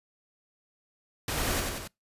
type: noise with echo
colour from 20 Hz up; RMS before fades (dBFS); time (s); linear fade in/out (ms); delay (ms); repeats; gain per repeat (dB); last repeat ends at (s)
pink; -31; 1.28-1.6; 2; 92; 3; -3; 1.876
effects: noise-tail reverb RT60 0.2 s tail -26 dB re dry + resampled to 32000 Hz